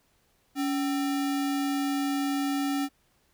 sine tone with sample-and-hold, 280.9 Hz, C#4, 23 cents sharp, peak -25 dBFS, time 0.55-2.89 s, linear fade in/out 50 ms, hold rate 1050 Hz, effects pink hiss -68 dBFS RMS until 3.33 s

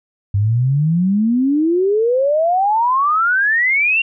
sine exponential sweep, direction up, 96.9 to 2794 Hz, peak -12 dBFS, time 0.34-4.02 s, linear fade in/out 5 ms, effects none

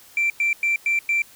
sine tone bursts, 2349 Hz, D7, in tune, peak -16 dBFS, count 5, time 0.17-1.22 s, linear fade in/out 2 ms, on 130 ms, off 100 ms, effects tanh soft clip ceiling -15 dBFS + white hiss -49 dBFS RMS until 1.35 s

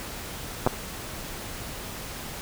clicks, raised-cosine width 1 ms, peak -7 dBFS, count 2, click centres 0.665 / 0.673 s, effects pink hiss -37 dBFS RMS until 2.41 s

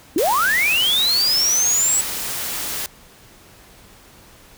sine linear sweep, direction up, 276 to 7902 Hz, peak -15 dBFS, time 0.16-2.01 s, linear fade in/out 2 ms
white noise, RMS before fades -26 dBFS, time 0.18-2.86 s, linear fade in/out 0 ms
effects pink hiss -47 dBFS RMS until 4.57 s

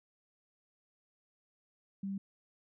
sine tone, 196 Hz, G3, in tune, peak -35 dBFS, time 2.03-2.18 s, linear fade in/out 5 ms, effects none

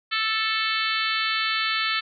harmonic tone, 440 Hz, A4, in tune, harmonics 3 / 4 / 5 / 6 / 7 / 8 / 9 / 10, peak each -28 / -29 / -30 / -31 / -31 / -32 / -33 / -33 dBFS, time 0.11-2.01 s, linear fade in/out 20 ms, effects none

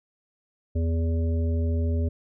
harmonic tone, 82.41 Hz, E2, in tune, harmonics 1 / 3 / 5 / 7, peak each -22 / -32 / -36 / -39 dBFS, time 0.75-2.09 s, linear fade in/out 10 ms, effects none

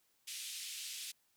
pink band-pass noise, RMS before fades -45 dBFS, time 0.27-1.12 s, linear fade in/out 10 ms, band 2700 to 12000 Hz, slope 24 dB/octave, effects white hiss -75 dBFS RMS until 1.36 s

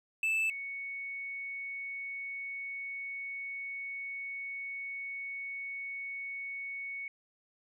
triangle / sine tone pair in turn, 2634 / 2220 Hz, E7 / C#7, -2 / +2 cents, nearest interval minor third, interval 296 cents, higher first, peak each -26 / -37 dBFS, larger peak first, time 0.23-0.5 / 0.5-7.08 s, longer second, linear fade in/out 2 ms, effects resampled to 32000 Hz

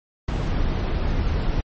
brown noise, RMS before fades -22 dBFS, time 0.28-1.61 s, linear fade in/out 5 ms, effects low-pass 5000 Hz 12 dB/octave + MP3 32 kbps

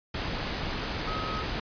sine tone in noise, 1270 Hz, D#6, 35 cents sharp, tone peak -34 dBFS, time 1.07-1.43 s, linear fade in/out 5 ms, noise pink, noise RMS -32 dBFS, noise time 0.14-1.6 s, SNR -5 dB, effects resampled to 11025 Hz

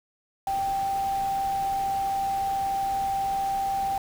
sine tone in noise, 784 Hz, G5, in tune, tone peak -24 dBFS, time 0.47-3.98 s, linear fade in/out 2 ms, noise pink, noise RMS -41 dBFS, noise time 0.47-3.98 s, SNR +14 dB, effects none

